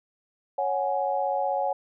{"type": "chord", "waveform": "sine", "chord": "C# suspended fourth", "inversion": "none", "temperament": "equal with one note detuned", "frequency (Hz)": [554.4, 740, 835.9], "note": ["C#5", "F#5", "G#5"], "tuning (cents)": [0, 0, 11], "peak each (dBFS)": -28, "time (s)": [0.58, 1.73], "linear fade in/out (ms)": 5, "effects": []}